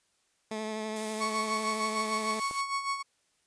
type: tone with vibrato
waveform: 15% pulse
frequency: 216.8 Hz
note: A3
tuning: 25 cents flat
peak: -27 dBFS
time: 0.51-2.4 s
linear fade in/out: 5 ms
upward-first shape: triangle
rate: 12 Hz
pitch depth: 25 cents each way
type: noise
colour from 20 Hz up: blue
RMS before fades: -40 dBFS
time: 0.96-2.61 s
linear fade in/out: 2 ms
type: tone with tremolo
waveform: 35% pulse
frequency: 1108.7 Hz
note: C#6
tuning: in tune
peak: -26 dBFS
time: 1.2-3.03 s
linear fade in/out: 20 ms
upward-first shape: sine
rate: 6.6 Hz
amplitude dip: 65%
type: click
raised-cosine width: 1 ms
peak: -27 dBFS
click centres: 2.511 s
effects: white hiss -72 dBFS RMS until 3.46 s + resampled to 22050 Hz